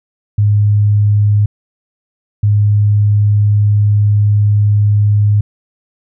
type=tone pair in turn; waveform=sine; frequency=103.8 / 103.8 Hz; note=G#2 / G#2; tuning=0 / 0 cents; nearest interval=unison; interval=0 cents; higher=neither; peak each=-7 dBFS; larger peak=neither; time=0.38-1.46 / 2.43-5.41 s; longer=second; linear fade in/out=5 ms; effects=none